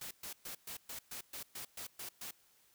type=noise bursts; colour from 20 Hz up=white; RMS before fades=-45 dBFS; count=11; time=0.01-2.31 s; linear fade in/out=5 ms; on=100 ms; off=120 ms; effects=white hiss -69 dBFS RMS until 2.74 s